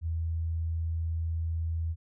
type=tone; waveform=sine; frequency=82 Hz; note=E2; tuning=9 cents flat; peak=-28 dBFS; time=0.01-1.96 s; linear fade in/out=50 ms; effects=none